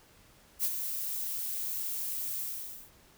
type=noise with ADSR envelope; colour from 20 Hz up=violet; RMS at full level=-28 dBFS; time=0.59-2.91 s; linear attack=50 ms; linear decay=58 ms; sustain=-7 dB; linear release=530 ms; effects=pink hiss -60 dBFS RMS until 3.17 s